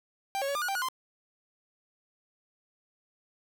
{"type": "tone with pitch steps", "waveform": "45% pulse", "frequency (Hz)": [787, 551, 563, 1203, 1452, 785, 1455, 1039], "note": ["G5", "C#5", "C#5", "D6", "F#6", "G5", "F#6", "C6"], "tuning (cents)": [7, -11, 27, 41, -33, 2, -29, -12], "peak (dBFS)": -29, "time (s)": [0.35, 0.886], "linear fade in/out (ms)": 0, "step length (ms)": 67, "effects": []}